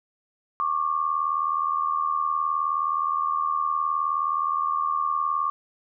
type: tone pair together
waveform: sine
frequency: 1100.7 / 1180 Hz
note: C#6 / D6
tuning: -13 / +8 cents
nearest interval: minor second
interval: 121 cents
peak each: -25 dBFS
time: 0.6-5.5 s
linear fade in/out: 0 ms
effects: none